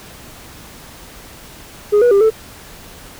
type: tone with pitch steps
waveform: sine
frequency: 415 / 484.5 / 398.4 / 440.7 Hz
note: G#4 / B4 / G4 / A4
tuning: -1 / -33 / +28 / +3 cents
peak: -5 dBFS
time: 1.92-2.304 s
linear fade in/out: 20 ms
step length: 96 ms
effects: tanh soft clip ceiling -7 dBFS + pink hiss -38 dBFS RMS until 3.19 s